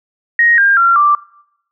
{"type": "tone with pitch steps", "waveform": "sine", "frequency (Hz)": [1875, 1604.2, 1372.6, 1174.4], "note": ["A#6", "G6", "F6", "D6"], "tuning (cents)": [10, 40, -30, 0], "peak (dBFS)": -7, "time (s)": [0.39, 1.15], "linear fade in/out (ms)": 2, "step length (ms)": 190, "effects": ["noise-tail reverb RT60 0.8 s tail -23 dB re dry"]}